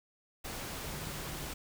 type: tone in noise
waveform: sine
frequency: 151 Hz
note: D3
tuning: 48 cents sharp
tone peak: -47 dBFS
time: 0.85-1.51 s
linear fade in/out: 10 ms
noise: pink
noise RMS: -41 dBFS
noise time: 0.44-1.54 s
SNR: -9 dB
effects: none